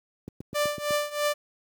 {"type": "click train", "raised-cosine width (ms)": 3, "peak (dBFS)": -23, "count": 6, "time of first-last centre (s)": [0.28, 0.907], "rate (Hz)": 7.97}
{"type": "tone with tremolo", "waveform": "sawtooth", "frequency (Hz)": 590, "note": "D5", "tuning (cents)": 8, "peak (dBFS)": -18, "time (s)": [0.54, 1.34], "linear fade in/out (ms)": 20, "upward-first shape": "triangle", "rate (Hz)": 3.1, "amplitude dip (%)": 90}
{"effects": ["high-pass 100 Hz 12 dB/octave", "9-bit"]}